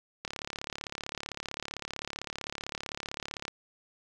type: click train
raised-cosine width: 0.2 ms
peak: -18 dBFS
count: 116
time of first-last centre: 0.25-3.48 s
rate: 35.6 Hz
effects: none